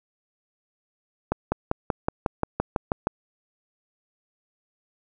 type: accelerating click train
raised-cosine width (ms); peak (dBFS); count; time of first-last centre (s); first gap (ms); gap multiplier
1; -8; 11; 1.32-3.071; 200; 0.97
effects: none